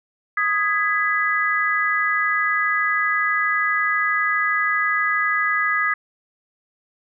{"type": "chord", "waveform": "sine", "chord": "G# minor", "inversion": "second", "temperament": "just", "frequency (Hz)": [1245.9, 1661.2, 1993.5], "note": ["D#6", "G#6", "B6"], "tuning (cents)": [2, 0, 16], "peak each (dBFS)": -22, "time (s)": [0.37, 5.94], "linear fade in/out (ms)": 5, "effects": []}